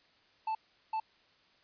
triangle tone bursts at uneven times, 880 Hz, A5, in tune, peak -29 dBFS, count 2, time 0.47-0.55 / 0.93-1 s, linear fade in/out 5 ms, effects white hiss -66 dBFS RMS until 1.63 s + resampled to 11025 Hz

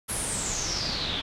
pink noise with low-pass filter sweep, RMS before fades -30 dBFS, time 0.08-1.22 s, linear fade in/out 20 ms, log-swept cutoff 11000 to 3300 Hz, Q 8, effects none

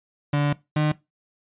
35% pulse tone pair in turn, 145.3 / 151.75 Hz, D3 / D#3, -18 / -43 cents, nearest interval minor second, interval 75 cents, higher second, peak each -17 / -17 dBFS, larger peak neither, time 0.33-0.53 / 0.76-0.92 s, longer first, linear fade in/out 5 ms, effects noise-tail reverb RT60 0.2 s tail -19 dB re dry + resampled to 8000 Hz

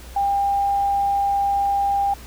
sine tone, 799 Hz, G5, 33 cents sharp, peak -17 dBFS, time 0.16-2.14 s, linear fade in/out 5 ms, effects added 60 Hz sine -38 dBFS peak until 2.26 s + pink hiss -43 dBFS RMS until 2.26 s

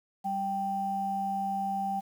sine tone pair together, 196 / 784 Hz, G3 / G5, 0 / 0 cents, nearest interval 2 octaves, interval 2400 cents, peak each -36 / -29 dBFS, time 0.24-2.01 s, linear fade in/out 20 ms, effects 9-bit

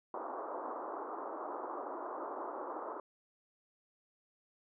white band-pass noise, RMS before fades -42 dBFS, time 0.14-3 s, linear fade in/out 2 ms, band 290 to 1200 Hz, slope 48 dB/octave, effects none

